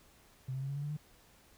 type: tone with pitch steps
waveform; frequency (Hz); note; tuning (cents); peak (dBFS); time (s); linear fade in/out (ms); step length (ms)
triangle; 130 / 133.19 / 136.46 / 139.81 / 143.25 / 146.77 / 150.37; C3 / C3 / C#3 / C#3 / D3 / D3 / D3; -11 / +31 / -27 / +15 / -43 / -1 / +41; -31; 0.48-0.97; 10; 70
effects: tanh soft clip ceiling -33 dBFS + pink hiss -63 dBFS RMS until 1.57 s